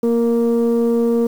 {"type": "tone pair together", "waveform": "sine", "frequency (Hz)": [234.5, 466.2], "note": ["A#3", "A#4"], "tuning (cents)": [11, 0], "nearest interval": "octave", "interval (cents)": 1189, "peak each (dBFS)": -14, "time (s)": [0.03, 1.27], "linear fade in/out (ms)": 5, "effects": ["tanh soft clip ceiling -10 dBFS", "7-bit"]}